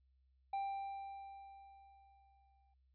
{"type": "tone with exponential decay", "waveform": "triangle", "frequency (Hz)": 788, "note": "G5", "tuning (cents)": 9, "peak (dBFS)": -34, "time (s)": [0.53, 2.74], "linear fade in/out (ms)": 5, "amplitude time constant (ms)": 480, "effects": ["added 65 Hz sine -70 dBFS peak until 2.94 s", "resampled to 11025 Hz"]}